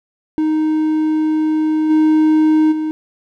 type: tone with level steps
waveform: triangle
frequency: 311.1 Hz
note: D#4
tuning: in tune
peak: -11 / -7 / -15 dBFS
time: 0.38-2.91 s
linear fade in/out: 0 ms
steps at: 1.89 / 2.71 s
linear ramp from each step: 20 ms
effects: none